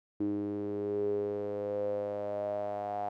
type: tone with band-pass filter sweep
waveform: sawtooth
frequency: 102.5 Hz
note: G#2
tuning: 22 cents flat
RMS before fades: -34 dBFS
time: 0.2-3.09 s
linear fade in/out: 5 ms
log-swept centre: 320 to 730 Hz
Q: 9.7
effects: none